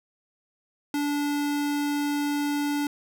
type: tone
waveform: square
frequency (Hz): 290.1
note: D4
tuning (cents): -21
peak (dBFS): -25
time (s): 0.94-2.87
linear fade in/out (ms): 2
effects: none